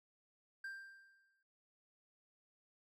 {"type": "tone with exponential decay", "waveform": "triangle", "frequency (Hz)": 1582, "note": "G6", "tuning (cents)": 15, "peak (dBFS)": -40, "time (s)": [0.64, 1.43], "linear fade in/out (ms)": 5, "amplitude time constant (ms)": 170, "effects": []}